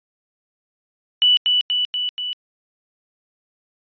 sine tone with echo, 2965 Hz, F#7, 3 cents sharp, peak -11 dBFS, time 1.22-1.37 s, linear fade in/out 0 ms, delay 240 ms, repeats 4, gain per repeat -3 dB, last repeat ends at 2.33 s, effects resampled to 11025 Hz

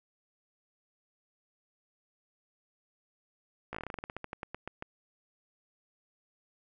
slowing click train, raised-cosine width 0.5 ms, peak -23 dBFS, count 19, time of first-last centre 3.73-4.824 s, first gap 16 ms, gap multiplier 1.14, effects none

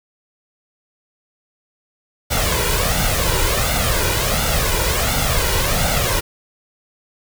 pink noise with flanger, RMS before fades -18 dBFS, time 2.3-6.21 s, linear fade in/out 20 ms, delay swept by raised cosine 1.4 to 2.09 ms, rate 1.4 Hz, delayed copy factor +0.65, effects none

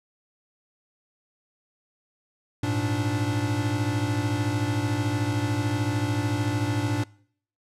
square tone cluster, 103.2 / 116.7 / 291.1 Hz, G#2 / A#2 / D4, -10 / +2 / -15 cents, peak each -29 dBFS, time 2.63-7.04 s, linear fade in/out 5 ms, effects noise-tail reverb RT60 0.6 s tail -23 dB re dry + low-pass 10000 Hz 12 dB/octave

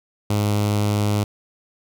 sawtooth tone with notch filter, 103.83 Hz, G#2, in tune, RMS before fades -20 dBFS, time 0.3-1.24 s, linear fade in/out 5 ms, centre 1700 Hz, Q 1.9, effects none

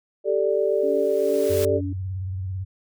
sine chord, G suspended second, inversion none, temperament equal, 392 / 440 / 587.3 Hz, G4 / A4 / D5, 0 / 0 / 0 cents, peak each -23 dBFS, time 0.24-1.81 s, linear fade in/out 50 ms
white noise with exponential growth, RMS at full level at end -31 dBFS, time 0.5-1.65 s, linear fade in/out 1 ms, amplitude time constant 250 ms
sine tone with tremolo, 284.7 Hz, C#4, 46 cents sharp, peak -27 dBFS, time 0.83-1.93 s, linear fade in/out 5 ms, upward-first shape sine, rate 2.3 Hz, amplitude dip 60%
sine tone with vibrato, 93.9 Hz, F#2, 26 cents sharp, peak -26 dBFS, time 1.49-2.65 s, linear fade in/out 20 ms, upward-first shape sine, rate 18 Hz, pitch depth 72 cents each way
effects none

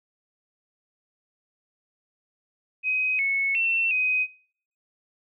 sine tone with pitch steps, 2521 / 2201 / 2696 / 2512 Hz, D#7 / C#7 / E7 / D#7, +22 / -13 / +38 / +16 cents, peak -21 dBFS, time 2.83-4.27 s, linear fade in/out 50 ms, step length 360 ms, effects noise-tail reverb RT60 0.6 s tail -25 dB re dry

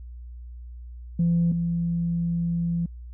sine tone pair in turn, 170 / 170 Hz, F3 / F3, -46 / -46 cents, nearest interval unison, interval 0 cents, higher neither, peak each -17 / -22 dBFS, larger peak first, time 1.19-1.52 / 1.52-2.86 s, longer second, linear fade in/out 5 ms, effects tanh soft clip ceiling -15 dBFS + added 60 Hz sine -37 dBFS peak until 3.13 s

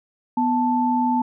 sine tone pair together, 246.9 / 879.9 Hz, B3 / A5, 0 / 0 cents, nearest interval octave + minor seventh, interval 2200 cents, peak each -20 dBFS, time 0.37-1.22 s, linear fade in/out 5 ms, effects none

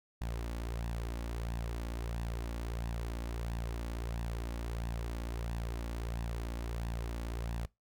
sawtooth tone with flanger, 57.6 Hz, A#1, 20 cents flat, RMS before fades -38 dBFS, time 0.21-7.66 s, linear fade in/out 5 ms, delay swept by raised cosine 1.1 to 3.6 ms, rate 1.5 Hz, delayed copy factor +0.5, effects noise-tail reverb RT60 0.2 s tail -22 dB re dry

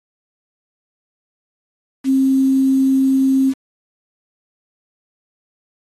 sine tone with quantisation, 266.8 Hz, C4, 34 cents sharp, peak -11 dBFS, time 2.04-3.54 s, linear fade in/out 50 ms, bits 6, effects AAC 32 kbps

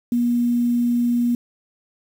sine tone with quantisation, 239.8 Hz, A#3, 49 cents sharp, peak -16 dBFS, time 0.12-1.35 s, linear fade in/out 2 ms, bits 7, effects none

